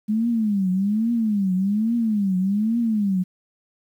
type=tone with vibrato; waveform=sine; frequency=208.3 Hz; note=G#3; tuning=5 cents sharp; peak=-18 dBFS; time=0.08-3.24 s; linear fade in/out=20 ms; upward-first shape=triangle; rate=1.2 Hz; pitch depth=240 cents each way; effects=9-bit